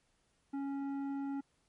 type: tone with tanh clipping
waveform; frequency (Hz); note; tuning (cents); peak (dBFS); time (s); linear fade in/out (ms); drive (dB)
sine; 277.2; C#4; 0; -37; 0.53-1.41; 10; 10
effects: pink hiss -75 dBFS RMS until 1.68 s + MP3 48 kbps